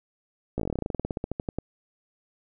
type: slowing click train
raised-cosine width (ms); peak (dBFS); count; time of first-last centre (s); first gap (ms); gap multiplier
2; -15; 23; 0.58-1.586; 16; 1.09
effects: none